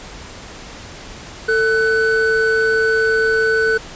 triangle tone pair together, 445.6 / 1500 Hz, A4 / F#6, +22 / +23 cents, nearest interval octave + major sixth, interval 2101 cents, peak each -14 dBFS, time 1.48-3.78 s, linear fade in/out 10 ms, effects pink hiss -35 dBFS RMS until 3.95 s + resampled to 16000 Hz

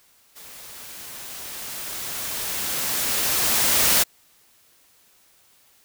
white noise with level ramp, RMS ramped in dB -43 to -17 dBFS, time 0.35-4.04 s, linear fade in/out 20 ms, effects white hiss -58 dBFS RMS until 5.84 s

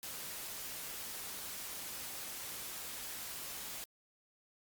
white noise, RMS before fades -44 dBFS, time 0.03-3.84 s, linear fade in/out 0 ms, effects Opus 48 kbps

